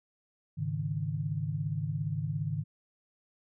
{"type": "chord", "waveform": "sine", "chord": "Ab suspended fourth", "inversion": "none", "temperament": "just", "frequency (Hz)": [103.83, 138.43, 155.74], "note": ["Ab2", "Db3", "Eb3"], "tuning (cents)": [0, -2, 2], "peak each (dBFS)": [-36, -35, -33], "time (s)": [0.57, 2.64], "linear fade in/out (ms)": 20, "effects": []}